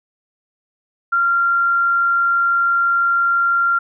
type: tone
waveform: sine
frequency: 1383 Hz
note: F6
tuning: 17 cents flat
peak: -13 dBFS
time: 1.12-3.79 s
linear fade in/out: 10 ms
effects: none